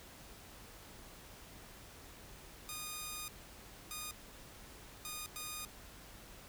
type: tone bursts at uneven times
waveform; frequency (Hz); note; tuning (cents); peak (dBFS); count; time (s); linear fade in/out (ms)
5% pulse; 1230; D#6; -20; -30; 4; 2.69-3.28 / 3.91-4.11 / 5.05-5.26 / 5.36-5.65; 0
effects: added 50 Hz sine -62 dBFS peak until 6.48 s + pink hiss -55 dBFS RMS until 6.48 s